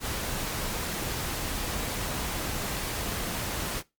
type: noise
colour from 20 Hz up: pink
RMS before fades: -32 dBFS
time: 0-3.83 s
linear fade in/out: 50 ms
effects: noise-tail reverb RT60 0.2 s tail -19 dB re dry + Opus 48 kbps